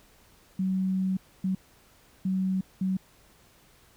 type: tone bursts at uneven times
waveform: sine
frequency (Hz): 188.5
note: F#3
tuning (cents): +32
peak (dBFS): -24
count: 4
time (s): 0.59-1.17 / 1.44-1.55 / 2.25-2.61 / 2.81-2.97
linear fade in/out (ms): 5
effects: pink hiss -59 dBFS RMS until 3.96 s